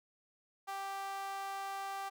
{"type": "tone with high-pass filter", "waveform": "sawtooth", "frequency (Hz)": 392, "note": "G4", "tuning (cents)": 0, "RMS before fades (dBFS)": -41, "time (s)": [0.67, 2.1], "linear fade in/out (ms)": 20, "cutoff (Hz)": 910, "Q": 8.4, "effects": []}